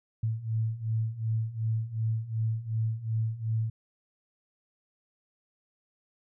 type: beating tone pair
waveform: sine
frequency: 110 / 112.7 Hz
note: A2 / A2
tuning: 0 / +42 cents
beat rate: 2.7 Hz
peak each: -32 / -29 dBFS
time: 0.23-3.7 s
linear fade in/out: 5 ms
effects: none